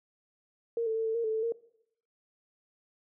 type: tone with pitch steps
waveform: sine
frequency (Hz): 464.1 / 443.6 / 447.9 / 444.6 / 464.6 / 438.5 / 441.3 / 462.6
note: A#4 / A4 / A4 / A4 / A#4 / A4 / A4 / A#4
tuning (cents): -8 / +14 / +31 / +18 / -6 / -6 / +5 / -13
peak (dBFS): -27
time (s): 0.77-1.522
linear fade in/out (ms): 2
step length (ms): 94
effects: noise-tail reverb RT60 0.7 s tail -20 dB re dry